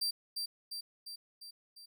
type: tone with echo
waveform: 40% pulse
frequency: 4699 Hz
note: D8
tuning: in tune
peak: -30 dBFS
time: 0.01-0.11 s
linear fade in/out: 10 ms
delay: 350 ms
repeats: 5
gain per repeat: -4 dB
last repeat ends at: 1.86 s
effects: none